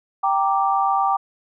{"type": "chord", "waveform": "sine", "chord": "G minor", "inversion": "none", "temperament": "equal", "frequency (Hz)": [784, 932.3, 1174.7], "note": ["G5", "Bb5", "D6"], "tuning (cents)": [0, 0, 0], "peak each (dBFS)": [-19, -24, -21], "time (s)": [0.23, 1.17], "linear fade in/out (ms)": 10, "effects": []}